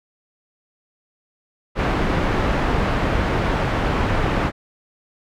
pink low-pass noise, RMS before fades -20 dBFS, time 1.75-4.52 s, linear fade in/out 50 ms, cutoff 1900 Hz, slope 12 dB/octave, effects none

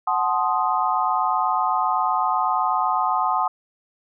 sine chord, F# diminished seventh, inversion none, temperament equal with one note detuned, 740 / 867.9 / 1046.5 / 1244.5 Hz, F#5 / A5 / C6 / Eb6, 0 / -24 / 0 / 0 cents, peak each -24 dBFS, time 0.07-3.48 s, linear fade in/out 5 ms, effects none

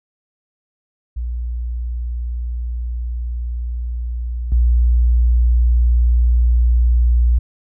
sine tone with level steps, 59.6 Hz, A#1, 39 cents sharp, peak -20 / -10 dBFS, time 1.16-7.39 s, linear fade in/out 10 ms, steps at 4.52 s, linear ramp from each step 2 ms, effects none

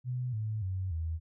sine tone with pitch steps, 125.2 / 108.37 / 93.79 / 81.18 Hz, B2 / A2 / F#2 / E2, +24 / -26 / +24 / -26 cents, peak -31 dBFS, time 0.04-1.2 s, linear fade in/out 50 ms, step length 290 ms, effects none

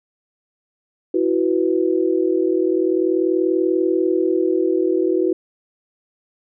sine chord, E suspended second, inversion none, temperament equal, 329.6 / 370 / 493.9 Hz, E4 / F#4 / B4, 0 / 0 / 0 cents, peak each -19 / -18 / -24 dBFS, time 1.14-5.33 s, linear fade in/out 5 ms, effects none

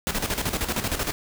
pink noise with tremolo, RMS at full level -25 dBFS, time 0.07-1.12 s, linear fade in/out 0 ms, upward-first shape square, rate 13 Hz, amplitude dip 65%, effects none

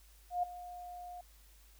sine tone with ADSR envelope, 712 Hz, F5, 33 cents sharp, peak -28 dBFS, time 0.3-1.21 s, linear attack 130 ms, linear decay 8 ms, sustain -16 dB, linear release 4 ms, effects added 51 Hz sine -59 dBFS peak until 1.79 s + white hiss -65 dBFS RMS until 1.79 s

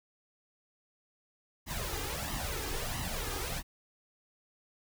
pink noise with flanger, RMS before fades -36 dBFS, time 1.66-3.63 s, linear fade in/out 50 ms, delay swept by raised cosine 1 to 2.5 ms, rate 1.5 Hz, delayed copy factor +0.7, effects none

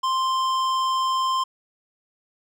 sine tone with hard clipping, 1046.5 Hz, C6, in tune, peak -22 dBFS, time 0.03-1.44 s, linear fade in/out 10 ms, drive 12 dB, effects none

